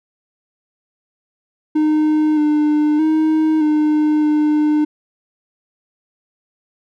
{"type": "tone with pitch steps", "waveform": "triangle", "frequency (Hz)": [307, 300.5, 313.6, 303.7, 301.7], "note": ["D#4", "D4", "D#4", "D#4", "D4"], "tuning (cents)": [-23, 40, 14, -42, 47], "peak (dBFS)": -10, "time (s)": [1.75, 4.85], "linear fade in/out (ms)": 10, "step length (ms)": 620, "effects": []}